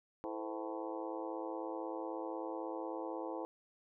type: harmonic tone with a mistuned harmonic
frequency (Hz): 110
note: A2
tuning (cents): 0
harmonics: 3 / 4 / 5 / 6 / 7 / 8 / 9 / 10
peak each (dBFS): -43 / -47 / -44 / -51 / -49 / -48 / -51 / -56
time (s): 0.24-3.45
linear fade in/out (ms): 0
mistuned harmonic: 5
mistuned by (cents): -110
effects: none